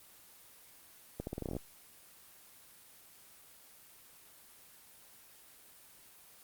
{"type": "accelerating click train", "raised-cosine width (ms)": 2, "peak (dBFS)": -24, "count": 11, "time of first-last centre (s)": [1.2, 1.566], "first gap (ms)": 71, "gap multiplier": 0.84, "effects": ["white hiss -58 dBFS RMS until 6.43 s", "Opus 24 kbps"]}